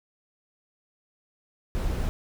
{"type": "noise", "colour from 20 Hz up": "brown", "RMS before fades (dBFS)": -27, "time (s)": [1.75, 2.09], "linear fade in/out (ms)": 0, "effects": []}